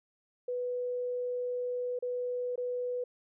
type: tone with dropouts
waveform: sine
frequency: 493.9 Hz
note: B4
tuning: in tune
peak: -31 dBFS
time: 0.48-3.04 s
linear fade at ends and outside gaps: 5 ms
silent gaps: 1.99-2.024 / 2.558-2.577 s
effects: none